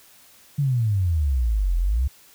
sine exponential two-way sweep, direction down then up, 148.4 to 41.33 to 70.8 Hz, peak -18 dBFS, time 0.58-2.08 s, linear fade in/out 10 ms, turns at 1.78 s, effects white hiss -52 dBFS RMS until 2.34 s

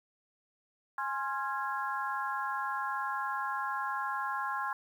harmonic tone with a mistuned harmonic, 276.1 Hz, C#4, 7 cents flat, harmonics 3 / 4 / 5 / 6, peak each -38 / -35 / -38 / -39 dBFS, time 0.98-4.73 s, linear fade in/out 2 ms, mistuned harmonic 4, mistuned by -72 cents, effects 10-bit

